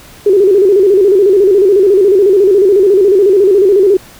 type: tone with vibrato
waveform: sine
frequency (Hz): 391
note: G4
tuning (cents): -4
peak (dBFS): -4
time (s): 0.26-3.97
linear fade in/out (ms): 5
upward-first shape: square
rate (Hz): 14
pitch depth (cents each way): 90
effects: pink hiss -37 dBFS RMS until 4.19 s